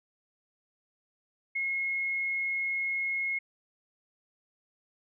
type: tone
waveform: sine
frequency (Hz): 2164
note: C#7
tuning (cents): -42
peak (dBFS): -28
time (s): 1.55-3.39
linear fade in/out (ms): 10
effects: none